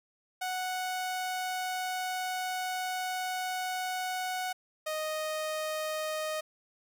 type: tone pair in turn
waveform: sawtooth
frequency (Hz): 739 / 621.4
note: F#5 / D#5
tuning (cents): -2 / -2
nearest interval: minor third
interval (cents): 300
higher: first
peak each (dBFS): -28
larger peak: neither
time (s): 0.41-4.53 / 4.86-6.41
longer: first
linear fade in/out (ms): 10
effects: none